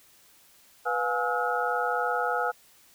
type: tone cluster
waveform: sine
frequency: 493.6 / 711 / 834 / 1291 / 1434 Hz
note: B4 / F5 / G#5 / E6 / F6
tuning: -1 / +31 / +7 / -37 / +45 cents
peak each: -31 dBFS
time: 0.85-2.52 s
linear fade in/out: 20 ms
effects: white hiss -58 dBFS RMS until 2.94 s